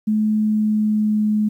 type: tone with pitch glide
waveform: sine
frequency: 214.6 to 212.4 Hz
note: A3 to G#3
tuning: -43 to +39 cents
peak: -15 dBFS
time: 0.07-1.49 s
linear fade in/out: 10 ms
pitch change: -18 cents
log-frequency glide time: 0.36-1.26 s
effects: 9-bit